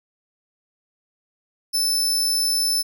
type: tone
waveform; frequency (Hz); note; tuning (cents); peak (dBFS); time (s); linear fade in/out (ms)
sawtooth; 5274; E8; 0; -16; 1.73-2.83; 20
effects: none